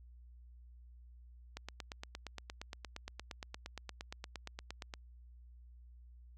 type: click train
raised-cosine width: 0.2 ms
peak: -26 dBFS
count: 30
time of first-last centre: 1.57-4.938 s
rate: 8.61 Hz
effects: added 60 Hz sine -54 dBFS peak until 6.37 s